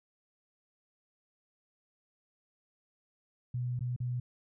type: tone with dropouts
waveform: sine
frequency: 123.47 Hz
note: B2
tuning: in tune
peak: -31 dBFS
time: 3.54-4.2 s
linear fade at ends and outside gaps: 5 ms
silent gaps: 3.793-3.807 / 3.963-4.002 s
effects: none